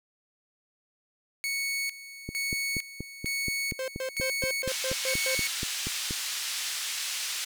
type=tone with tremolo; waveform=sawtooth; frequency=2217 Hz; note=C#7; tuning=in tune; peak=-25 dBFS; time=1.44-5.47 s; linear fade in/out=0 ms; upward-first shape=square; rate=1.1 Hz; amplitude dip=80%
type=click train; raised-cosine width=3 ms; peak=-21 dBFS; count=17; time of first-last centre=2.29-6.109 s; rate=4.19 Hz
type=tone bursts; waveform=45% pulse; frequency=523.3 Hz; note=C5; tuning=in tune; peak=-30 dBFS; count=8; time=3.79-5.35 s; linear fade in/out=2 ms; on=90 ms; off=120 ms
type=band-pass noise; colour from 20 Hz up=pink; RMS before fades=-33 dBFS; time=4.67-7.45 s; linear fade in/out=10 ms; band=2800 to 9100 Hz; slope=12 dB/octave
effects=none